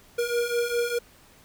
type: beating tone pair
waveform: square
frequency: 472.7 / 477.6 Hz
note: A#4 / A#4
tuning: +24 / +42 cents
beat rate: 4.9 Hz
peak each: -30 / -26 dBFS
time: 0.18-0.99 s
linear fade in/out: 10 ms
effects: pink hiss -55 dBFS RMS until 1.44 s